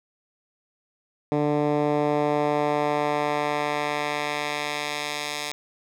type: tone with band-pass filter sweep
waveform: 10% pulse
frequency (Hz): 147.8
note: D3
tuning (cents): +11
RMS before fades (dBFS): -25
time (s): 1.32-5.52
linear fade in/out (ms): 0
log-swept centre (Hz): 310 to 4600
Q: 0.7
effects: none